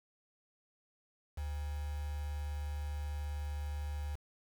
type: tone with quantisation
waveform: sine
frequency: 73.42 Hz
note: D2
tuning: in tune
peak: -36 dBFS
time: 1.37-4.16 s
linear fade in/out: 10 ms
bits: 8
effects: none